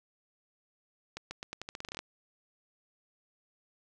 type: accelerating click train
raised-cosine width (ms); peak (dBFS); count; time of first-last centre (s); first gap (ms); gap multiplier
0.2; -22; 14; 1.17-1.99; 140; 0.85
effects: none